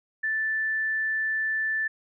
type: tone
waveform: sine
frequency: 1760 Hz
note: A6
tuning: in tune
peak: -24 dBFS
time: 0.23-1.88 s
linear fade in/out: 10 ms
effects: none